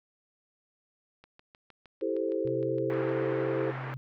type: click train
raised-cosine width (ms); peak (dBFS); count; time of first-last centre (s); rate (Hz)
0.3; -36; 13; 1.24-3.092; 6.48
type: chord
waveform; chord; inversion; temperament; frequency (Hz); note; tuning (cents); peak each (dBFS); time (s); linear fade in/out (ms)
sine; A minor seventh; second; equal; 329.6 / 392 / 440 / 523.3; E4 / G4 / A4 / C5; 0 / 0 / 0 / 0; -33; 2.01-3.72; 20
type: tone with pitch glide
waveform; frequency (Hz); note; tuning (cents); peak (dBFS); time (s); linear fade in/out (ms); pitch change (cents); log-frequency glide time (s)
sine; 130 to 131.13; C3 to C3; -11 to +4; -36; 2.45-3.97; 0; +15; 2.86-3.42
type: band-pass noise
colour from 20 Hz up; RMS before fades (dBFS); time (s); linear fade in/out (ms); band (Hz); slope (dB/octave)
white; -40; 2.9-3.94; 0; 220 to 1800; 24
effects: none